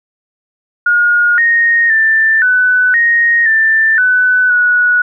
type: tone with pitch steps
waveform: sine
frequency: 1433 / 1860 / 1777 / 1497 / 1868 / 1778 / 1499 / 1465 Hz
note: F6 / A#6 / A6 / F#6 / A#6 / A6 / F#6 / F#6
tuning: +44 / -4 / +17 / +20 / +3 / +18 / +22 / -18 cents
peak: -7 dBFS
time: 0.86-5.02 s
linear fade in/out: 5 ms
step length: 520 ms
effects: none

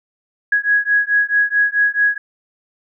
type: beating tone pair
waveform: sine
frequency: 1661.2 / 1665.8 Hz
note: G#6 / G#6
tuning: 0 / +5 cents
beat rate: 4.6 Hz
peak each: -16 dBFS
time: 0.52-2.18 s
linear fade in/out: 5 ms
effects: none

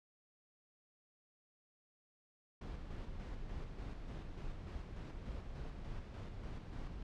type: noise with tremolo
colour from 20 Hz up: brown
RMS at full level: -44 dBFS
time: 2.61-7.03 s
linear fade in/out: 5 ms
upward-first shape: square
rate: 3.4 Hz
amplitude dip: 35%
effects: low-pass 5000 Hz 12 dB/octave

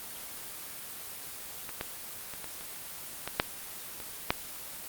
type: clicks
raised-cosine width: 0.3 ms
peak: -23 / -16 / -24 / -23 / -27 / -17 / -6 / -25 / -7 dBFS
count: 9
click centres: 1.692 / 1.811 / 2.337 / 2.443 / 2.61 / 3.276 / 3.399 / 4.002 / 4.305 s
effects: white hiss -42 dBFS RMS until 4.88 s + Opus 24 kbps

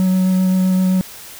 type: tone with vibrato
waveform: triangle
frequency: 186 Hz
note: F#3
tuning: 9 cents sharp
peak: -10 dBFS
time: 0-1.01 s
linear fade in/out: 0 ms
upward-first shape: sine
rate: 7.7 Hz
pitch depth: 10 cents each way
effects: white hiss -36 dBFS RMS until 1.39 s

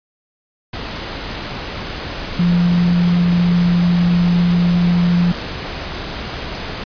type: tone in noise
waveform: sine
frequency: 174.61 Hz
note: F3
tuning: in tune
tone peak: -11 dBFS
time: 2.39-5.32 s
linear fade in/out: 5 ms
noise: pink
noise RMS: -26 dBFS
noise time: 0.73-6.84 s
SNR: +12 dB
effects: resampled to 11025 Hz

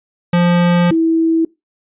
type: tone pair in turn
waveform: square / sine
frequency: 174.6 / 326.4 Hz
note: F3 / E4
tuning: 0 / -17 cents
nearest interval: major seventh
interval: 1083 cents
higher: second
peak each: -10 dBFS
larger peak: neither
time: 0.33-0.91 / 0.91-1.45 s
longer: first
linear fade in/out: 5 ms
effects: noise-tail reverb RT60 0.2 s tail -21 dB re dry + resampled to 8000 Hz

